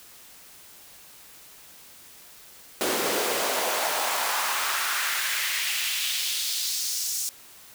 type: noise with high-pass filter sweep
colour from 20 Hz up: pink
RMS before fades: -27 dBFS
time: 2.81-7.29 s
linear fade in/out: 0 ms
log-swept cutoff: 340 to 6700 Hz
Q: 1.8
effects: white hiss -49 dBFS RMS until 7.74 s